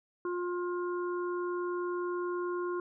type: harmonic tone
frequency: 354.1 Hz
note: F4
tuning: 24 cents sharp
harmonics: 1 / 3 / 4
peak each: -32 / -39 / -44 dBFS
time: 0.25-2.8 s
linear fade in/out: 2 ms
effects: none